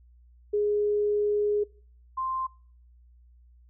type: tone pair in turn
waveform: sine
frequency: 415.3 / 1046.5 Hz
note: G#4 / C6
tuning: 0 / 0 cents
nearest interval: octave + major third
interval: 1600 cents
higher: second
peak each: -22 / -27 dBFS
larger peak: first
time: 0.53-1.64 / 2.17-2.47 s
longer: first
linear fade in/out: 10 ms
effects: noise-tail reverb RT60 0.5 s tail -24 dB re dry + added 60 Hz sine -53 dBFS peak until 3.69 s